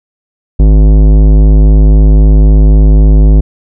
sine tone with tanh clipping, 51.9 Hz, G#1, in tune, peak -3 dBFS, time 0.59-3.41 s, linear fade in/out 10 ms, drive 16 dB, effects none

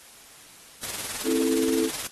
white noise with tremolo, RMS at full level -30 dBFS, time 0.83-2.07 s, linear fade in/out 2 ms, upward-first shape sine, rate 19 Hz, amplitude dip 55%
sine chord, A minor, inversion first, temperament just, 264 / 330 / 440 Hz, C4 / E4 / A4, +16 / +2 / 0 cents, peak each -26 dBFS, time 1.24-1.9 s, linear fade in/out 50 ms
effects white hiss -49 dBFS RMS until 2.11 s + AAC 32 kbps

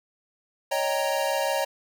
square chord, Eb dominant seventh, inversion third, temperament equal with one note detuned, 556.6 / 622.3 / 784 / 932.3 Hz, Db5 / Eb5 / G5 / Bb5, +7 / 0 / 0 / 0 cents, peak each -28 / -30 / -32 / -31 dBFS, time 0.71-1.65 s, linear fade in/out 10 ms, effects none

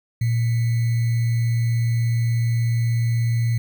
sine tone with sample-and-hold, 116.54 Hz, A#2, in tune, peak -17 dBFS, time 0.21-3.58 s, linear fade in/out 5 ms, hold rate 2100 Hz, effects none

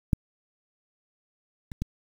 clicks, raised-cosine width 5 ms, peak -8 / -26 / -16 dBFS, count 3, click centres 0.132 / 1.718 / 1.82 s, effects 7-bit

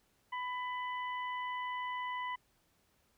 harmonic tone, 997 Hz, B5, 16 cents sharp, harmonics 1 / 2 / 3, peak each -37 / -42 / -50 dBFS, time 0.32-2.36 s, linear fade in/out 10 ms, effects pink hiss -73 dBFS RMS until 3.17 s

